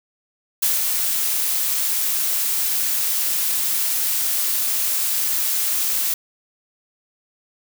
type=noise with ADSR envelope; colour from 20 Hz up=blue; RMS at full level=-18 dBFS; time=0.62-6.14 s; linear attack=10 ms; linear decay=170 ms; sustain=-3 dB; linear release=4 ms; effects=none